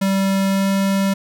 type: tone with pitch glide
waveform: square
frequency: 194.2 to 195.32 Hz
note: G3 to G3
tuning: -16 to -6 cents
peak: -16 dBFS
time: 0.01-1.14 s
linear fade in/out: 10 ms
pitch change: +10 cents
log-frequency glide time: 0.48-0.68 s
effects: none